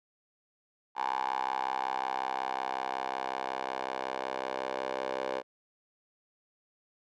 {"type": "tone with high-pass filter sweep", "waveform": "10% pulse", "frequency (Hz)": 65.41, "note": "C2", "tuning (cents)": 0, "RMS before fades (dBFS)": -34, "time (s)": [0.95, 5.43], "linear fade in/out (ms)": 50, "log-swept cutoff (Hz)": [860, 570], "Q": 6.5, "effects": ["low-pass 4000 Hz 12 dB/octave"]}